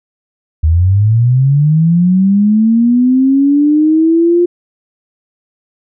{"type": "linear sweep", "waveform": "sine", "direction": "up", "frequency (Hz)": [75.6, 353], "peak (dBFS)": -6, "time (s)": [0.63, 4.46], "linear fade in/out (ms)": 10, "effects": []}